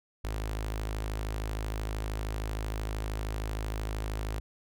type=tone with notch filter; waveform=sawtooth; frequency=53 Hz; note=G#1; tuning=36 cents sharp; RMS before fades=-34 dBFS; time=0.24-4.4 s; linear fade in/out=5 ms; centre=180 Hz; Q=1.3; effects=none